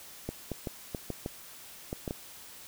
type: clicks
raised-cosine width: 2 ms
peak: -20 dBFS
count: 9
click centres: 0.29 / 0.517 / 0.672 / 0.948 / 1.103 / 1.261 / 1.929 / 2.078 / 2.109 s
effects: white hiss -49 dBFS RMS until 2.67 s